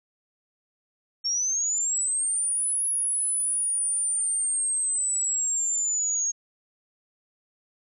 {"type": "linear two-way sweep", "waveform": "sine", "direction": "up then down", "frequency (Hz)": [5430, 10548, 6540], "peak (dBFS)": -23, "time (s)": [1.24, 6.32], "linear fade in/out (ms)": 20, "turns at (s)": 2.85, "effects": []}